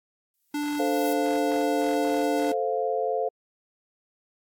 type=noise with exponential growth; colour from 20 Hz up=violet; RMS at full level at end=-34 dBFS; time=0.34-1.13 s; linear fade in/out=0 ms; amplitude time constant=170 ms
type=tone; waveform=square; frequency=293.7 Hz; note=D4; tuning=in tune; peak=-27 dBFS; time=0.54-2.52 s; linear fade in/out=5 ms
type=chord; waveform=sine; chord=F major; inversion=first; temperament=equal; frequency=440 / 523.3 / 698.5 Hz; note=A4 / C5 / F5; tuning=0 / 0 / 0 cents; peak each=-28 dBFS; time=0.79-3.29 s; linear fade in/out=10 ms
effects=AAC 64 kbps